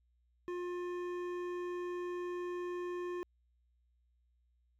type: tone with hard clipping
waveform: sine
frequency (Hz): 354.8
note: F4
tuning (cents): +27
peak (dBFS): -39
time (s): 0.48-3.23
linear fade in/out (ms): 0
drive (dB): 12
effects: added 60 Hz sine -70 dBFS peak until 4.79 s